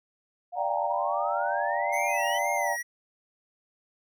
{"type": "exponential sweep", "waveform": "sine", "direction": "up", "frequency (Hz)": [698.5, 3100], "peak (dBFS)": -33, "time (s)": [0.52, 2.39], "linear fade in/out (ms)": 20}
{"type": "chord", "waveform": "sine", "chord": "G minor seventh", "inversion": "second", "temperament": "equal", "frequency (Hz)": [587.3, 698.5, 784, 932.3], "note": ["D5", "F5", "G5", "Bb5"], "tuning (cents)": [0, 0, 0, 0], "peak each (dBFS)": -31, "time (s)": [0.55, 2.77], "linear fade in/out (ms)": 50}
{"type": "tone with vibrato", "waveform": "square", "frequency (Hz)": 2009, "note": "B6", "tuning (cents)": 29, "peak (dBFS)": -31, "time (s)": [1.92, 2.83], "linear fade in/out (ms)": 20, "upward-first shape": "sine", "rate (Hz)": 2.1, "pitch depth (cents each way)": 100}
{"effects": []}